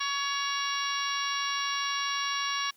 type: harmonic tone with a mistuned harmonic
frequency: 561 Hz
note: C#5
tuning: 21 cents sharp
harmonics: 2 / 3 / 4 / 5 / 6 / 7 / 8 / 9 / 10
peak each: -32 / -36 / -38 / -37 / -39 / -38 / -43 / -48 / -37 dBFS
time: 0-2.71 s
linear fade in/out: 10 ms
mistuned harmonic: 9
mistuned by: +54 cents
effects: white hiss -63 dBFS RMS until 2.76 s + high-pass 100 Hz 12 dB/octave